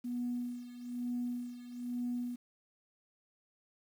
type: tone with tremolo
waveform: sine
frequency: 243.8 Hz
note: B3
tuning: 22 cents flat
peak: -32 dBFS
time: 0.04-2.36 s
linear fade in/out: 10 ms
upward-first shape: sine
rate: 1.1 Hz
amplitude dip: 80%
effects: tanh soft clip ceiling -28 dBFS + 10-bit